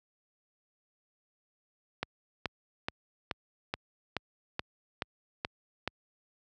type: click train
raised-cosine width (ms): 0.3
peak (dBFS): -15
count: 10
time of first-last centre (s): 2.03-5.876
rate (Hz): 2.34
effects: high-pass 60 Hz 12 dB/octave